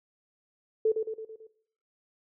sine tone with echo, 440 Hz, A4, in tune, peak -20 dBFS, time 0.85-0.92 s, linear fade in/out 5 ms, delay 110 ms, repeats 5, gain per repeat -5 dB, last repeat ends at 1.47 s, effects noise-tail reverb RT60 0.6 s tail -18 dB re dry

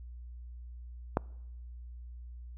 click, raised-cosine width 1 ms, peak -12 dBFS, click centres 1.171 s, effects noise-tail reverb RT60 0.9 s tail -26 dB re dry + added 60 Hz sine -43 dBFS peak until 2.57 s

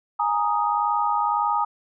sine chord, Ab suspended second, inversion none, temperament equal, 830.6 / 932.3 / 1244.5 Hz, Ab5 / Bb5 / Eb6, 0 / 0 / 0 cents, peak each -24 / -24 / -24 dBFS, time 0.19-1.65 s, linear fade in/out 10 ms, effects none

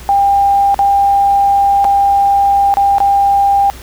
sine tone with dropouts, 798 Hz, G5, 31 cents sharp, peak -7 dBFS, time 0.09-3.7 s, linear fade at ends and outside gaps 0 ms, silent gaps 0.744-0.791 / 1.844-1.85 / 2.74-2.77 / 2.983-3.003 s, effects added 61 Hz sine -32 dBFS peak until 3.82 s + pink hiss -35 dBFS RMS until 3.82 s

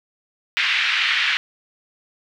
pink band-pass noise, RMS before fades -20 dBFS, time 0.57-1.37 s, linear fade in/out 0 ms, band 1700 to 3400 Hz, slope 24 dB/octave, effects none

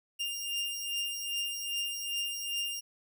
sawtooth beating tone pair, 2800 / 2802.5 Hz, F7 / F7, +4 / +5 cents, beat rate 2.5 Hz, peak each -35 / -31 dBFS, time 0.19-2.81 s, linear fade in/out 20 ms, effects none

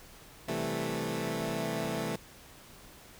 15% pulse chord, A minor seventh, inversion first, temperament equal, 130.81 / 164.81 / 196 / 220 Hz, C3 / E3 / G3 / A3, 0 / 0 / 0 / 0 cents, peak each -32 / -30 / -35 / -29 dBFS, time 0.48-2.16 s, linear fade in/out 5 ms, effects pink hiss -53 dBFS RMS until 3.19 s

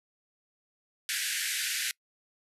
pink band-pass noise, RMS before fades -32 dBFS, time 1.09-1.91 s, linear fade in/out 0 ms, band 1500 to 13000 Hz, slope 96 dB/octave, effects noise-tail reverb RT60 0.1 s tail -25 dB re dry

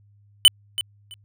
square tone with echo, 3000 Hz, F#7, 23 cents sharp, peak -8 dBFS, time 0.45-0.48 s, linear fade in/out 0 ms, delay 330 ms, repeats 2, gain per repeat -15 dB, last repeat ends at 1.14 s, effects added 102 Hz sine -53 dBFS peak until 1.24 s

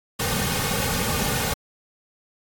pink noise with comb filter, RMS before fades -24 dBFS, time 0.19-1.54 s, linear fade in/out 10 ms, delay 3 ms, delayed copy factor -0.75, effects AAC 64 kbps

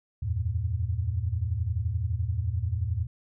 sine tone cluster, 80.2 / 91.7 / 112.4 Hz, E2 / F#2 / A2, -47 / -15 / +37 cents, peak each -30 dBFS, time 0.22-3.07 s, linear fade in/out 10 ms, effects none

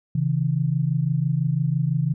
sine tone pair together, 134.6 / 160.58 Hz, C3 / E3, +49 / -45 cents, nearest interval minor third, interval 306 cents, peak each -22 dBFS, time 0.15-2.14 s, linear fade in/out 5 ms, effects none

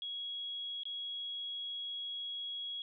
sine tone with dropouts, 3322 Hz, G#7, in tune, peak -38 dBFS, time 0.02-2.82 s, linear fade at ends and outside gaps 1 ms, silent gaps 0.834-0.854 s, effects none

